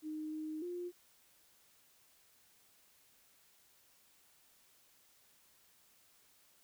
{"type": "tone with pitch steps", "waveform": "sine", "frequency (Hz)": [308.8, 310.6, 353.3], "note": ["D#4", "D#4", "F4"], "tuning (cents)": [-13, -3, 20], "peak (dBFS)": -39, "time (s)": [0.02, 0.92], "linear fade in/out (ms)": 50, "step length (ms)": 300, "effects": ["white hiss -68 dBFS RMS until 6.63 s"]}